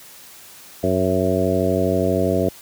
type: harmonic tone with a mistuned harmonic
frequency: 92.5 Hz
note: F#2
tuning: in tune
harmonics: 1 / 2 / 3 / 4 / 5 / 6 / 7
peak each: -24 / -24 / -24 / -24 / -24 / -24 / -24 dBFS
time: 0.83-2.49 s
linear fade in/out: 5 ms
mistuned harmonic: 7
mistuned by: +34 cents
effects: white hiss -43 dBFS RMS until 2.61 s + high-pass 60 Hz 12 dB/octave